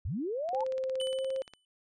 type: linear sweep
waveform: sine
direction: up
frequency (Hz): 57.9 to 904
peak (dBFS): -31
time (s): 0.05-0.64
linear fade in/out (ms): 5
type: click train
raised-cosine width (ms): 0.2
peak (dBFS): -30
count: 19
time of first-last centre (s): 0.49-1.537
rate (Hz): 17.2
type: tone with pitch glide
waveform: sine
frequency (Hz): 523.3 to 530.3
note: C5 to C5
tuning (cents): 0 to +23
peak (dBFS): -30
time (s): 0.53-1.42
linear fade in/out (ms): 2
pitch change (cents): +23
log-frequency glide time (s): 1.12-1.23
type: tone with exponential decay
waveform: square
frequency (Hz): 3000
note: F#7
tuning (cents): +23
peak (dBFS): -34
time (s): 1-1.65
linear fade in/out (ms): 1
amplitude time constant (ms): 140
effects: resampled to 22050 Hz